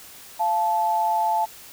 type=tone pair together; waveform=sine; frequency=690.5 / 872 Hz; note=F5 / A5; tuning=-20 / -16 cents; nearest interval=major third; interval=404 cents; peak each=-25 / -20 dBFS; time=0.39-1.46 s; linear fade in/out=20 ms; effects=white hiss -44 dBFS RMS until 1.72 s